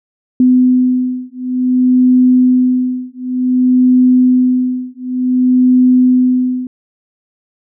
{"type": "beating tone pair", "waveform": "sine", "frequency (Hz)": [252.4, 252.95], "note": ["B3", "B3"], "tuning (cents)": [38, 42], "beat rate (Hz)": 0.55, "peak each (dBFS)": -11, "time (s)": [0.4, 6.67], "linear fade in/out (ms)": 2, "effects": []}